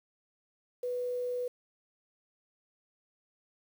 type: tone with quantisation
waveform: sine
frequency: 493.9 Hz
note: B4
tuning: in tune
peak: -31 dBFS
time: 0.83-1.48 s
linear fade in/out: 5 ms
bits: 9
effects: none